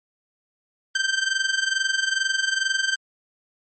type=tone with amplitude modulation; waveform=sawtooth; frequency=1563 Hz; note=G6; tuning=6 cents flat; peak=-14 dBFS; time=0.95-2.96 s; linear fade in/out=5 ms; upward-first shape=sine; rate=22.3 Hz; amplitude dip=75%; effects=MP3 32 kbps